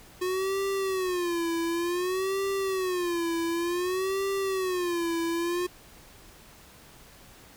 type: tone with vibrato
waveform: square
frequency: 361.6 Hz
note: F#4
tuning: 40 cents flat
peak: -27 dBFS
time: 0.21-5.67 s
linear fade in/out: 10 ms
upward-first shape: sine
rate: 0.55 Hz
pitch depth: 140 cents each way
effects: pink hiss -52 dBFS RMS until 7.56 s